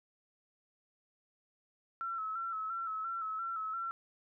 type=tone with vibrato; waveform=sine; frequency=1323 Hz; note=E6; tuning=6 cents sharp; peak=-35 dBFS; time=2.01-3.91 s; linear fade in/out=0 ms; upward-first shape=square; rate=2.9 Hz; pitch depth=40 cents each way; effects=none